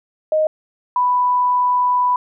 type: tone pair in turn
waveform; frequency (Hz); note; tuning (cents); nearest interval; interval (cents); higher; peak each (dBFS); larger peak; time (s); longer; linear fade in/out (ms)
sine; 622 / 990.5; D#5 / B5; -1 / +5; minor sixth; 806; second; -13; neither; 0.32-0.47 / 0.96-2.16; second; 2
effects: none